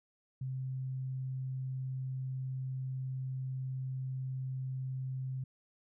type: tone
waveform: sine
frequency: 130.81 Hz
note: C3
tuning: in tune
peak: -35 dBFS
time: 0.41-5.44 s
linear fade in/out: 5 ms
effects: none